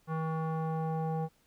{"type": "tone with low-pass filter sweep", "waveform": "square", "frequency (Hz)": 160, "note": "D#3", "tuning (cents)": 49, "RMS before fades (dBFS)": -33, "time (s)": [0.07, 1.29], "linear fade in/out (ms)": 50, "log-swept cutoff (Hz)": [1200, 750], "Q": 2.7, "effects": ["pink hiss -69 dBFS RMS until 1.46 s"]}